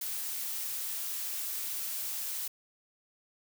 blue noise, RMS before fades -36 dBFS, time 0.01-2.48 s, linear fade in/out 5 ms, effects none

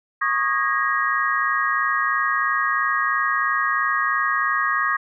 sine tone cluster, 1106 / 1229 / 1645 / 1883 Hz, C#6 / D#6 / G#6 / A#6, -4 / -22 / -17 / +17 cents, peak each -24 dBFS, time 0.21-4.97 s, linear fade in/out 10 ms, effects none

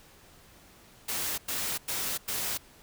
white noise bursts, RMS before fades -32 dBFS, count 4, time 1.08-2.577 s, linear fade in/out 10 ms, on 300 ms, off 99 ms, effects pink hiss -56 dBFS RMS until 2.82 s

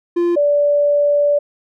triangle / sine tone pair in turn, 346.3 / 580.7 Hz, F4 / D5, -15 / -20 cents, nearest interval major sixth, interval 895 cents, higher second, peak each -11 dBFS, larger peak neither, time 0.16-0.36 / 0.36-1.39 s, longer second, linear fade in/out 10 ms, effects none

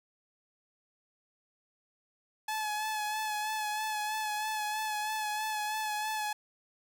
sawtooth tone with vibrato, 855 Hz, A5, 50 cents flat, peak -28 dBFS, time 2.48-6.33 s, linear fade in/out 5 ms, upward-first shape sine, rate 3.1 Hz, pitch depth 29 cents each way, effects none

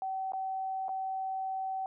sine tone with dropouts, 764 Hz, G5, 45 cents flat, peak -32 dBFS, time 0.02-1.86 s, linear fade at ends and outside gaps 1 ms, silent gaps 0.321-0.334 / 0.883-0.891 s, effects none

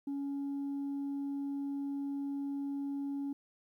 sine tone, 280 Hz, C#4, 18 cents sharp, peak -32 dBFS, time 0.07-3.33 s, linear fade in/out 5 ms, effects tanh soft clip ceiling -33 dBFS + 12-bit

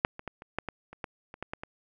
clicks, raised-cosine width 0.5 ms, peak -6 / -25 / -21 / -29 / -14 / -19 / -30 / -19 / -28 / -20 / -19 / -23 dBFS, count 12, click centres 0.049 / 0.194 / 0.277 / 0.421 / 0.586 / 0.687 / 0.93 / 1.042 / 1.341 / 1.426 / 1.535 / 1.635 s, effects none

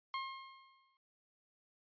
sawtooth tone with exponential decay, 1070 Hz, C6, 38 cents sharp, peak -32 dBFS, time 0.14-0.97 s, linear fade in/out 1 ms, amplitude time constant 180 ms, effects noise-tail reverb RT60 0.4 s tail -25 dB re dry + resampled to 11025 Hz

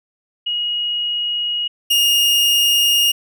sine / 40% pulse tone pair in turn, 2891 / 2845 Hz, F#7 / F7, -41 / +31 cents, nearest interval unison, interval 28 cents, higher first, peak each -18 / -11 dBFS, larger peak second, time 0.46-1.68 / 1.9-3.12 s, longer neither, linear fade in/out 10 ms, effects none

